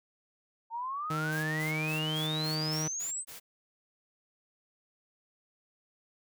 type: exponential sweep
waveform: sine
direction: up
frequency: 895 to 8372 Hz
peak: -33 dBFS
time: 0.7-3.25 s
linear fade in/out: 50 ms
type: tone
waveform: sawtooth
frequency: 155.56 Hz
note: D#3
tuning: in tune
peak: -28 dBFS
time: 1.1-2.88 s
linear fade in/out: 5 ms
type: noise bursts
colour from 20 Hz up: white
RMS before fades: -46 dBFS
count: 8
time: 1.31-3.4 s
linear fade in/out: 20 ms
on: 130 ms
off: 150 ms
effects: none